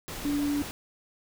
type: tone in noise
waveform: sine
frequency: 288.9 Hz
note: D4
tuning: 28 cents flat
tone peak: -25 dBFS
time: 0.25-0.62 s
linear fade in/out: 0 ms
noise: pink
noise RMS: -38 dBFS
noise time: 0.08-0.71 s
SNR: +10 dB
effects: none